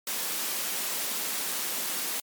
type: high-pass noise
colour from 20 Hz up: white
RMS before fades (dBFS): -31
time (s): 0.07-2.2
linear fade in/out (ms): 2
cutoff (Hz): 170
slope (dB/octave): 48
effects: MP3 96 kbps